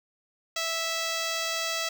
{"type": "tone with notch filter", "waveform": "5% pulse", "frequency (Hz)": 657, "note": "E5", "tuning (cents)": -6, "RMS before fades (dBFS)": -30, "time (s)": [0.56, 1.89], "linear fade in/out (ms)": 5, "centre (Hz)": 9500, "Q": 1.4, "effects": []}